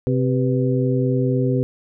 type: harmonic tone with a mistuned harmonic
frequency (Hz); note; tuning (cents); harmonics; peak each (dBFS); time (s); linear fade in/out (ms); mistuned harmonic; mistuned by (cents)
130.1; C3; -9; 1 / 2 / 3 / 4; -19 / -22 / -24 / -25; 0.07-1.63; 0; 4; -89
effects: none